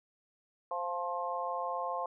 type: harmonic tone with a mistuned harmonic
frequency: 174.61 Hz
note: F3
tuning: in tune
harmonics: 3 / 4 / 5 / 6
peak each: -39 / -38 / -39 / -37 dBFS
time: 0.71-2.06 s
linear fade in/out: 2 ms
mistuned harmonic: 6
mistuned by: +22 cents
effects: none